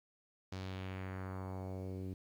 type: tone with low-pass filter sweep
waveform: sawtooth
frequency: 94.2 Hz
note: F#2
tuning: 32 cents sharp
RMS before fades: -43 dBFS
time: 0.52-2.14 s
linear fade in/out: 5 ms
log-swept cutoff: 5300 to 310 Hz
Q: 1.8
effects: 11-bit

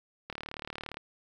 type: click train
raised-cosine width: 0.3 ms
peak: -22 dBFS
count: 26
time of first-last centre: 0.3-0.97 s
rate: 37.3 Hz
effects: 10-bit

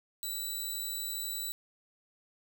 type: tone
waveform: 10% pulse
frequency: 3951 Hz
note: B7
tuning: in tune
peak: -27 dBFS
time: 0.23-1.52 s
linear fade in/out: 0 ms
effects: none

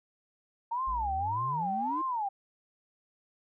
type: tone with vibrato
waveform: sine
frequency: 901 Hz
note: A5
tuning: 41 cents sharp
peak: -29 dBFS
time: 0.71-2.29 s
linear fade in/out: 10 ms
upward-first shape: sine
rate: 1.7 Hz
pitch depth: 280 cents each way
type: exponential sweep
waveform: triangle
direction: up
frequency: 48 to 329.6 Hz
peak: -34 dBFS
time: 0.87-2.02 s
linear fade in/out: 10 ms
effects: none

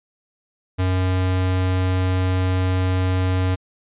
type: tone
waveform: square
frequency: 92.5 Hz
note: F#2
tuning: in tune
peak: -18 dBFS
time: 0.78-3.56 s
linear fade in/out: 20 ms
effects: resampled to 8000 Hz

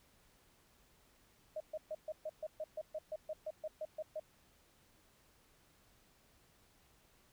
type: tone bursts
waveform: sine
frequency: 622 Hz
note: D#5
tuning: 1 cent flat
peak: -38 dBFS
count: 16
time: 1.56-4.198 s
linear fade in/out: 5 ms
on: 43 ms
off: 130 ms
effects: pink hiss -69 dBFS RMS until 7.32 s

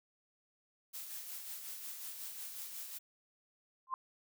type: noise with tremolo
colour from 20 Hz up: blue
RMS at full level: -44 dBFS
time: 0.93-2.99 s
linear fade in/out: 20 ms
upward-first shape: sine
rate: 5.5 Hz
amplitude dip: 40%
type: tone with exponential growth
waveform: sine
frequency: 1050 Hz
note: C6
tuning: 6 cents sharp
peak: -29 dBFS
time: 3.87-3.94 s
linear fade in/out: 1 ms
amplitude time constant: 15 ms
effects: none

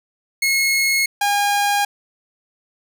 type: tone pair in turn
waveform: sawtooth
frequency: 2171 / 813.2 Hz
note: C#7 / G#5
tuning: -37 / -37 cents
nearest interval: octave + perfect fourth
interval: 1700 cents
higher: first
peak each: -12 dBFS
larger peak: neither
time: 0.42-1.06 / 1.21-1.85 s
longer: neither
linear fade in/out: 5 ms
effects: none

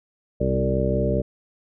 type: harmonic tone with a mistuned harmonic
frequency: 65 Hz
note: C2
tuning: 11 cents flat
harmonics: 1 / 2 / 3 / 4 / 5 / 6 / 7 / 9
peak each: -26 / -26 / -27 / -32 / -32 / -29 / -27 / -26 dBFS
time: 0.4-1.22 s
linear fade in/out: 10 ms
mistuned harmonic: 3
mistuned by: +21 cents
effects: none

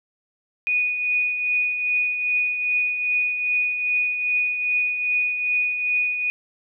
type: tone with tremolo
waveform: sine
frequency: 2472 Hz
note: D#7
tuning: 12 cents flat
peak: -17 dBFS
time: 0.67-6.3 s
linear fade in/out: 0 ms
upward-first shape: triangle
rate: 2.5 Hz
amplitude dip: 55%
effects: none

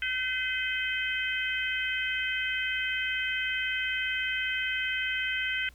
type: harmonic tone with a mistuned harmonic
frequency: 511 Hz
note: C5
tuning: 41 cents flat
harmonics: 3 / 4 / 5 / 6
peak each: -32 / -33 / -34 / -35 dBFS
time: 0.02-5.69 s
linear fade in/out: 2 ms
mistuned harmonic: 6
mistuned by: +19 cents
effects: added 60 Hz sine -52 dBFS peak until 5.74 s + pink hiss -61 dBFS RMS until 5.74 s

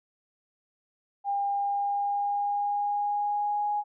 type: tone with pitch glide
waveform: sine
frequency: 803 to 829.4 Hz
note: G5 to G#5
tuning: +41 to -3 cents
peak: -25 dBFS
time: 1.24-3.84 s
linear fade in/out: 50 ms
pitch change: +56 cents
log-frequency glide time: 1.47-3.72 s
effects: none

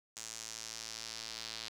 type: tone with band-pass filter sweep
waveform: square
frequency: 56.2 Hz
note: A1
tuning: 37 cents sharp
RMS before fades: -45 dBFS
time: 0.16-1.69 s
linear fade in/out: 10 ms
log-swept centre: 6800 to 4400 Hz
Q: 2.4
effects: none

